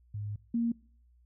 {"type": "tone pair in turn", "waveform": "sine", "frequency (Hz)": [103.83, 233.1], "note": ["G#2", "A#3"], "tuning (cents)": [0, 0], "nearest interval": "octave + major second", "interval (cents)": 1400, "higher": "second", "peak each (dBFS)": [-34, -26], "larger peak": "second", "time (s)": [[0.14, 0.36], [0.54, 0.72]], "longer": "first", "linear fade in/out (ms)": 5, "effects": ["noise-tail reverb RT60 0.5 s tail -24 dB re dry", "added 60 Hz sine -60 dBFS peak until 1.25 s"]}